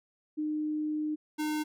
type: tone pair in turn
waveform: sine / square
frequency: 304.8 / 304.8 Hz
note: D#4 / D#4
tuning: -36 / -36 cents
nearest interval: unison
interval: 0 cents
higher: neither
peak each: -29 / -30 dBFS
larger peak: first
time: 0.37-1.16 / 1.38-1.64 s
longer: first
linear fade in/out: 20 ms
effects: none